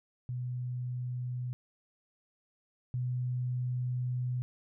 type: tone pair in turn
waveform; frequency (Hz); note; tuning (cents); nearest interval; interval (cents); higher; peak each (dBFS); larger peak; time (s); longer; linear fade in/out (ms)
sine; 124.4 / 124.9; B2 / B2; +13 / +20; unison; 7; second; -33 / -30; second; 0.29-1.53 / 2.94-4.42; second; 0
effects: none